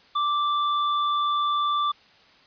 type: tone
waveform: square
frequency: 1173 Hz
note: D6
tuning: 2 cents flat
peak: -22 dBFS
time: 0.15-1.92 s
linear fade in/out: 10 ms
effects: white hiss -55 dBFS RMS until 2.46 s + resampled to 11025 Hz